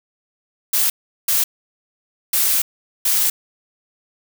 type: noise bursts at uneven times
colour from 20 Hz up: blue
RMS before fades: -17 dBFS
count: 4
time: 0.73-0.9 / 1.28-1.44 / 2.33-2.62 / 3.05-3.3 s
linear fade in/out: 5 ms
effects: none